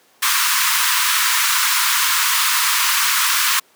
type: high-pass noise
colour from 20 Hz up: pink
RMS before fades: -17 dBFS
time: 0.22-3.6 s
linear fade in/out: 10 ms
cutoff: 960 Hz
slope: 96 dB/octave
effects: pink hiss -54 dBFS RMS until 3.75 s + high-pass 300 Hz 12 dB/octave